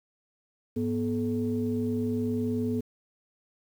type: tone cluster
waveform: sine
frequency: 103.8 / 243.2 / 431.4 Hz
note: G#2 / B3 / A4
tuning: 0 / -26 / -34 cents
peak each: -33 / -27 / -32 dBFS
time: 0.76-2.81 s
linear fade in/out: 10 ms
effects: tanh soft clip ceiling -17 dBFS + 9-bit